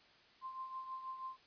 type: tone with tremolo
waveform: sine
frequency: 1046.5 Hz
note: C6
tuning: in tune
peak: -40 dBFS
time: 0.41-1.37 s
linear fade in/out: 50 ms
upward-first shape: triangle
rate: 6.2 Hz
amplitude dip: 65%
effects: white hiss -65 dBFS RMS until 1.46 s + resampled to 11025 Hz